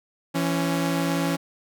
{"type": "tone pair together", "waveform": "sawtooth", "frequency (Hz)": [167.86, 277.2], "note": ["E3", "C#4"], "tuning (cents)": [32, 0], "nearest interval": "major sixth", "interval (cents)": 868, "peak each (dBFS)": [-21, -21], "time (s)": [0.34, 1.37], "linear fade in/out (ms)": 20, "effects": []}